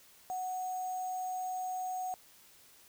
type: tone with sample-and-hold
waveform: sine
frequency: 740 Hz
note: F#5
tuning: in tune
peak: -34 dBFS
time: 0.3-2.14 s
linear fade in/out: 0 ms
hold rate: 7350 Hz
effects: white hiss -60 dBFS RMS until 2.88 s